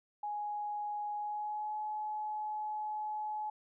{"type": "tone with pitch glide", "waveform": "sine", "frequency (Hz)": [833, 851], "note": ["G#5", "G#5"], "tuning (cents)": [5, 42], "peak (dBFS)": -35, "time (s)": [0.23, 3.5], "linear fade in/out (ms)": 5, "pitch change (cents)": 37, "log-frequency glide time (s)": [1.16, 1.77], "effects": []}